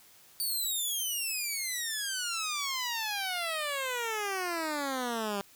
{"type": "exponential sweep", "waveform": "10% pulse", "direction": "down", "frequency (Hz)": [4612, 196], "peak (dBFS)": -23, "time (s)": [0.4, 5.41], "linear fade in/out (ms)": 0, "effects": ["white hiss -58 dBFS RMS until 5.55 s"]}